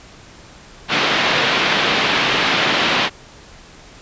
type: band-pass noise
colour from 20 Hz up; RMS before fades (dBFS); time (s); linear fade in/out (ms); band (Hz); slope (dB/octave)
white; -17; 0.88-3.1; 50; 130 to 3600; 24
effects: pink hiss -42 dBFS RMS until 4.01 s + resampled to 16000 Hz